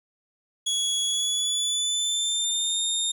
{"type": "tone with pitch glide", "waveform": "25% pulse", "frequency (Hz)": [3356, 3660], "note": ["G#7", "A#7"], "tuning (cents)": [17, -32], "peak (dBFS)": -19, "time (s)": [0.66, 3.12], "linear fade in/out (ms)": 10, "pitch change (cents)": 151, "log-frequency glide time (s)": [1.05, 2.81], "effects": []}